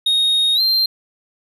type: tone with pitch glide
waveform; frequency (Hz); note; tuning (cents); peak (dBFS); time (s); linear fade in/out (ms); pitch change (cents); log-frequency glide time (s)
triangle; 3729 to 4162; A#7 to C8; 0 to -10; -12; 0.06-0.86; 5; +190; 0.55-0.61
effects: none